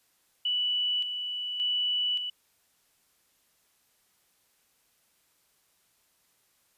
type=tone with tremolo; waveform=sine; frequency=2961 Hz; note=F#7; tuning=1 cent sharp; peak=-25 dBFS; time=0.45-2.3 s; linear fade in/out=5 ms; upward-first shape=square; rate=0.87 Hz; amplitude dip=50%; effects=white hiss -69 dBFS RMS until 6.77 s + resampled to 32000 Hz